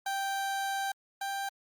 30% pulse tone pair in turn, 784 / 788.4 Hz, G5 / G5, 0 / +10 cents, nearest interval unison, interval 10 cents, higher second, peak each -28 / -30 dBFS, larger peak first, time 0.06-0.92 / 1.21-1.49 s, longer first, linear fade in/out 5 ms, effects Opus 48 kbps

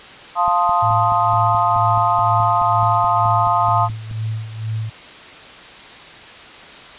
sine chord, F dominant seventh, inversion none, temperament equal, 698.5 / 880 / 1046.5 / 1244.5 Hz, F5 / A5 / C6 / Eb6, 0 / 0 / 0 / 0 cents, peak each -19 dBFS, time 0.35-3.89 s, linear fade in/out 50 ms
click train, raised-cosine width 5 ms, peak -22 dBFS, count 18, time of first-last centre 0.48-4.112 s, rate 4.68 Hz
sine tone with tremolo, 110.1 Hz, A2, 2 cents sharp, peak -19 dBFS, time 0.82-4.9 s, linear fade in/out 10 ms, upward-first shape sine, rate 2.1 Hz, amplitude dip 70%
effects white hiss -38 dBFS RMS until 6.98 s + resampled to 8000 Hz

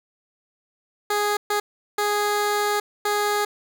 15% pulse tone bursts at uneven times, 414.4 Hz, G#4, 4 cents flat, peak -14 dBFS, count 4, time 1.1-1.37 / 1.5-1.6 / 1.98-2.8 / 3.05-3.45 s, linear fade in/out 5 ms, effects none

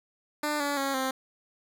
10% pulse tone with pitch steps, 298.3 / 286 / 274.2 / 262.9 Hz, D4 / D4 / C#4 / C4, +27 / -46 / -19 / +8 cents, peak -19 dBFS, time 0.43-1.11 s, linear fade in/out 5 ms, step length 170 ms, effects none

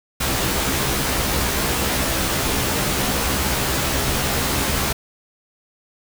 pink noise with comb filter, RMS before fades -21 dBFS, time 0.2-4.93 s, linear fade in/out 10 ms, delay 15 ms, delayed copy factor +1, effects none

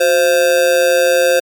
square tone with amplitude modulation, 523.3 Hz, C5, in tune, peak -7 dBFS, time 0-1.4 s, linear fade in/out 10 ms, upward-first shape sine, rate 159 Hz, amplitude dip 70%, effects MP3 96 kbps

